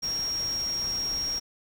sine tone in noise, 5588 Hz, F8, in tune, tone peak -27 dBFS, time 0.02-1.4 s, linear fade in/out 20 ms, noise pink, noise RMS -41 dBFS, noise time 0.02-1.4 s, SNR +11 dB, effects none

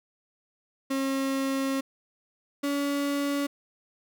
35% pulse tone pair in turn, 270 / 283.6 Hz, C#4 / C#4, -45 / +40 cents, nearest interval minor second, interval 85 cents, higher second, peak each -24 dBFS, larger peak neither, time 0.9-1.81 / 2.63-3.47 s, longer first, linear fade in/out 10 ms, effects none

